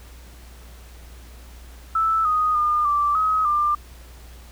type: tone with pitch steps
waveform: sine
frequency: 1316 / 1244 / 1212 / 1170 / 1271 / 1192 Hz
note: E6 / D#6 / D#6 / D6 / D#6 / D6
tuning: -3 / -1 / -46 / -7 / +36 / +25 cents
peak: -17 dBFS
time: 1.95-3.75 s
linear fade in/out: 5 ms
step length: 300 ms
effects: added 60 Hz sine -41 dBFS peak until 4.51 s + pink hiss -49 dBFS RMS until 4.51 s